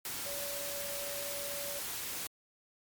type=tone in noise; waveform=sine; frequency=570 Hz; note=C#5; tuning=48 cents sharp; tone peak=-42 dBFS; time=0.26-1.79 s; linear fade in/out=2 ms; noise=white; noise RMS=-39 dBFS; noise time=0.05-2.27 s; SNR=-6 dB; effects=MP3 96 kbps